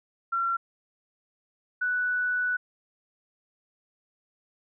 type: tone pair in turn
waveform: sine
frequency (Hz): 1365 / 1482.3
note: F6 / F#6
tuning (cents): -40 / +3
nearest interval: minor second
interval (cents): 143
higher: second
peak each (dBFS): -24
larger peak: neither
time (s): 0.32-0.57 / 1.81-2.57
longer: second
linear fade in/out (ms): 10
effects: none